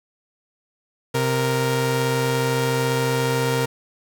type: tone pair together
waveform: sawtooth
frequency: 130.67 / 466.2 Hz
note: C3 / A#4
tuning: -2 / 0 cents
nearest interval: octave + minor seventh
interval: 2202 cents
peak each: -18 / -18 dBFS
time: 1.14-3.66 s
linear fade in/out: 10 ms
effects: none